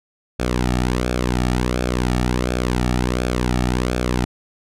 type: tone with flanger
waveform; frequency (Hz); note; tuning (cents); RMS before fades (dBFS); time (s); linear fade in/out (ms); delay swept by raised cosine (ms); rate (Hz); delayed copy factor
sawtooth; 61.7; B1; -1; -20; 0.39-4.25; 10; 1 to 1.99; 1.4; -0.65
effects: low-pass 10000 Hz 12 dB/octave